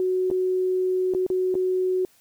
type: tone with dropouts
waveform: sine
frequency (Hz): 370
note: F#4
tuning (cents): 0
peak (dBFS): -20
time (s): 0-2.05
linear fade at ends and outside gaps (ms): 1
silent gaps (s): 0.302-0.312 / 1.138-1.148 / 1.265-1.301 / 1.543-1.552
effects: white hiss -59 dBFS RMS until 2.2 s